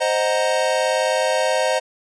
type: chord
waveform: square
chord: C half-diminished seventh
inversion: none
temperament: equal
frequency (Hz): 523.3 / 622.3 / 740 / 932.3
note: C5 / Eb5 / Gb5 / Bb5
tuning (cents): 0 / 0 / 0 / 0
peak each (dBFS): -22 / -22 / -27 / -26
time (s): 0-1.8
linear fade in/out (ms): 20
effects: resampled to 22050 Hz